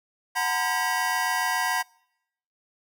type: tone cluster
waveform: square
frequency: 739 / 921 / 1008 / 1608 / 1936 Hz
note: F#5 / A#5 / B5 / G6 / B6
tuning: -2 / -21 / +35 / +44 / -35 cents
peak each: -31 dBFS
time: 0.35-1.83 s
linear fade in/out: 20 ms
effects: noise-tail reverb RT60 0.8 s tail -26 dB re dry